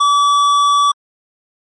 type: tone with tanh clipping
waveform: sine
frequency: 1149 Hz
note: D6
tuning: 38 cents flat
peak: -11 dBFS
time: 0-0.92 s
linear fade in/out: 10 ms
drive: 13 dB
effects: MP3 48 kbps